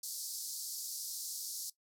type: band-pass noise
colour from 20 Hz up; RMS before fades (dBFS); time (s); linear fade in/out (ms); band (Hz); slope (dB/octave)
pink; -42; 0.03-1.7; 5; 4500 to 15000; 48
effects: noise-tail reverb RT60 0.1 s tail -17 dB re dry